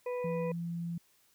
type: harmonic tone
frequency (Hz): 493.9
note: B4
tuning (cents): 0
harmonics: 1 / 2 / 4 / 5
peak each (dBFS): -33 / -43 / -53 / -50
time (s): 0.06-0.52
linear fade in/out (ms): 5
type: tone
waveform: sine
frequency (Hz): 170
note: F3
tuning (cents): -46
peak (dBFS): -34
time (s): 0.24-0.98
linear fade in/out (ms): 5
effects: white hiss -68 dBFS RMS until 1.34 s